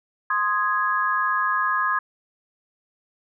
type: chord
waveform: sine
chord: Ab major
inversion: first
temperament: equal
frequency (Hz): 1046.5 / 1244.5 / 1661.2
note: C6 / Eb6 / Ab6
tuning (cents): 0 / 0 / 0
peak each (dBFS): -24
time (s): 0.3-1.99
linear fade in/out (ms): 5
effects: none